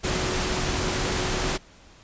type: tone in noise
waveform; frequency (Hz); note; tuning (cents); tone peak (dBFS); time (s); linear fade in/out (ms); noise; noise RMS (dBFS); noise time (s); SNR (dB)
sine; 370; F#4; 0; -33; 0.03-1.58; 20; pink; -26; 0.03-1.58; -10
effects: pink hiss -52 dBFS RMS until 2.03 s + resampled to 16000 Hz